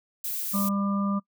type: noise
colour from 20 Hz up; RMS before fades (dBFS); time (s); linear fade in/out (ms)
violet; -31; 0.24-0.69; 5
type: harmonic tone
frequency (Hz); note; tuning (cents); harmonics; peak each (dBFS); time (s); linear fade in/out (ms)
199.2; G3; +28; 1 / 3 / 5 / 6; -24 / -38 / -41 / -32; 0.53-1.2; 20
effects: noise-tail reverb RT60 0.1 s tail -25 dB re dry